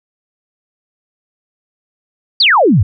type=exponential sweep; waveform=sine; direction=down; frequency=4897 to 82.41 Hz; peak=-6 dBFS; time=2.4-2.83 s; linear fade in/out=5 ms; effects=none